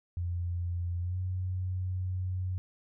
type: tone with pitch glide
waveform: sine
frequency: 87.31 to 92.13 Hz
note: F2 to F#2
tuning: 0 to -7 cents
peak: -30 dBFS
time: 0.17-2.58 s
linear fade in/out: 0 ms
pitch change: +93 cents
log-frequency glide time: 1-1.18 s
effects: none